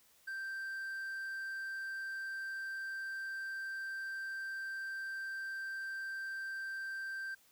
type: tone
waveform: triangle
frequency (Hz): 1568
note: G6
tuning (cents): 0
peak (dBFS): -37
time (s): 0.27-7.35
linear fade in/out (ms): 10
effects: white hiss -67 dBFS RMS until 7.51 s